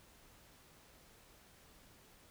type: silence
effects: pink hiss -63 dBFS RMS until 2.3 s